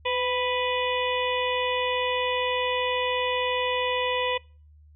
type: harmonic tone with a mistuned harmonic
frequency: 493.9 Hz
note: B4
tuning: in tune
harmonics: 1 / 2 / 4 / 5 / 6 / 7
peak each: -27 / -29 / -33 / -32 / -33 / -35 dBFS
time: 0.05-4.38 s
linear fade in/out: 10 ms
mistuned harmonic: 1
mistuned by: +34 cents
effects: noise-tail reverb RT60 0.4 s tail -25 dB re dry + added 75 Hz sine -50 dBFS peak until 4.95 s